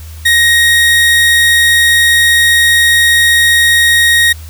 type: tone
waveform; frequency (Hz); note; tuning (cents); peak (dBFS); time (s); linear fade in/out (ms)
30% pulse; 1875; A#6; +10; -3; 0.25-4.33; 10
effects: added 79 Hz sine -26 dBFS peak until 4.49 s + white hiss -38 dBFS RMS until 4.49 s